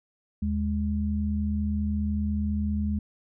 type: tone pair together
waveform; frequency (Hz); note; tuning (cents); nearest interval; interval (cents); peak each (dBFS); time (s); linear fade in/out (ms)
sine; 77.8 / 207.9; D#2 / G#3; 0 / +2; octave + perfect fourth; 1702; -27; 0.42-2.99; 5
effects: none